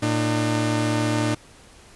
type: tone pair together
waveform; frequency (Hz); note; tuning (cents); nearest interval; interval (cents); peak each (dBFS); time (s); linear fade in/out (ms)
sawtooth; 113.69 / 301.6; A#2 / D4; -43 / +46; octave + perfect fourth; 1689; -19; 0.02-1.35; 10
effects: pink hiss -49 dBFS RMS until 1.95 s + resampled to 24000 Hz